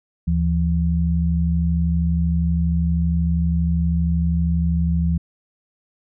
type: tone pair together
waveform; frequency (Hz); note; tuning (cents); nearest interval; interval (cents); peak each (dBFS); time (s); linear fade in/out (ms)
sine; 75.9 / 168.53; D#2 / E3; -42 / +39; octave + major second; 1381; -19; 0.27-5.18; 10
effects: none